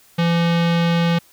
square tone with low-pass filter, 169.4 Hz, E3, 48 cents sharp, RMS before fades -17 dBFS, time 0.18-1.19 s, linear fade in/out 10 ms, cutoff 3500 Hz, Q 1.8, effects white hiss -52 dBFS RMS until 1.32 s

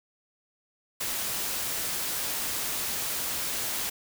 white noise, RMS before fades -31 dBFS, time 1-3.9 s, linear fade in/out 10 ms, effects none

